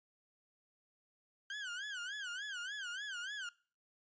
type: tone with vibrato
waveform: 30% pulse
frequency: 1551 Hz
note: G6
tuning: 19 cents flat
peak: -38 dBFS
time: 1.5-3.49 s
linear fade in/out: 2 ms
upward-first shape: sine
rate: 3.4 Hz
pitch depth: 170 cents each way
effects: noise-tail reverb RT60 0.4 s tail -22 dB re dry + resampled to 16000 Hz